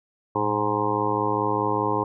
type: harmonic tone with a mistuned harmonic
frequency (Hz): 104.8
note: G#2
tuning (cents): +16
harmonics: 1 / 2 / 3 / 4 / 5 / 7 / 8 / 9 / 10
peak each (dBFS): -32 / -36 / -29 / -28 / -31 / -36 / -30 / -27 / -28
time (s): 0.35-2.04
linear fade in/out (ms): 5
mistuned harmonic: 1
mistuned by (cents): +150
effects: none